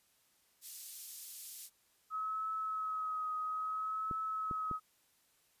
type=high-pass noise; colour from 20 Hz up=white; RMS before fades=-47 dBFS; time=0.61-1.7 s; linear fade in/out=50 ms; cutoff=4900 Hz; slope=12 dB/octave
type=tone with vibrato; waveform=sine; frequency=1278 Hz; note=D#6; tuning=46 cents sharp; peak=-35 dBFS; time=2.1-4.8 s; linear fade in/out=50 ms; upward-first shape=triangle; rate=0.6 Hz; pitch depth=31 cents each way
type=clicks; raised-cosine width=3 ms; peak=-30 dBFS; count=3; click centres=4.112 / 4.512 / 4.713 s
effects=white hiss -72 dBFS RMS until 5.6 s + resampled to 32000 Hz